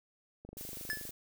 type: click train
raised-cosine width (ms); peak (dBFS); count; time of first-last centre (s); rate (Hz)
2; -35; 17; 0.45-1.093; 24.9
type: noise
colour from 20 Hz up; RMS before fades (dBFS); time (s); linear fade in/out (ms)
blue; -45; 0.57-1.11; 5
type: tone with exponential decay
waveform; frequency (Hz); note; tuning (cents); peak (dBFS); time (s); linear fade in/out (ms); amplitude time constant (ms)
square; 1728; A6; -32; -31; 0.9-1.1; 0; 42
effects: none